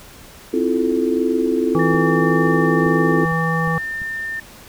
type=chord; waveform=sine; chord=F major seventh; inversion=second; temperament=just; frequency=261.9 / 327.4 / 349.2 / 436.5 Hz; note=C4 / E4 / F4 / A4; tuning=+2 / -12 / 0 / -14 cents; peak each=-21 dBFS; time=0.53-3.25 s; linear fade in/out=10 ms
type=harmonic tone; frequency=163.3 Hz; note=E3; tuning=16 cents flat; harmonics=1 / 3 / 5 / 7; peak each=-19 / -26 / -27 / -24 dBFS; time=1.75-3.78 s; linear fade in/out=0 ms
type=tone; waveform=sine; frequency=1800 Hz; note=A6; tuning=39 cents sharp; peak=-23 dBFS; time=1.79-4.4 s; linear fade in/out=5 ms
type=clicks; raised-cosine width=5 ms; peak=-23 dBFS; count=6; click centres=1.945 / 2.864 / 3.256 / 3.322 / 3.676 / 4.018 s
effects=pink hiss -42 dBFS RMS until 4.68 s